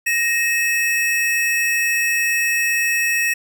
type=tone pair together; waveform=square; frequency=1869.7 / 2598 Hz; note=A#6 / E7; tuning=+5 / -26 cents; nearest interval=tritone; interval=569 cents; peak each=-20 dBFS; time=0.06-3.34 s; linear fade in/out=10 ms; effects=none